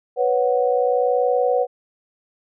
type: chord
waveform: sine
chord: B suspended second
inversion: none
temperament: equal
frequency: 493.9 / 554.4 / 740 Hz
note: B4 / C#5 / F#5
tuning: 0 / 0 / 0 cents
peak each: -18 / -22 / -22 dBFS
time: 0.16-1.67 s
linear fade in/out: 50 ms
effects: none